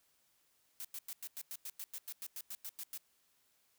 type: noise bursts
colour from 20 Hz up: blue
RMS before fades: -44 dBFS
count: 16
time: 0.8-2.976 s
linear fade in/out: 0 ms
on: 46 ms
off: 96 ms
effects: white hiss -74 dBFS RMS until 3.78 s